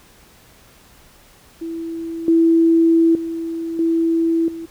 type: tone with level steps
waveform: sine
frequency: 330 Hz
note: E4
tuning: 2 cents sharp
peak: -24 / -10 / -22 / -14 / -27 dBFS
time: 1.61-4.66 s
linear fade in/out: 10 ms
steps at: 2.28 / 3.15 / 3.79 / 4.48 s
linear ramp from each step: 2 ms
effects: pink hiss -49 dBFS RMS until 4.7 s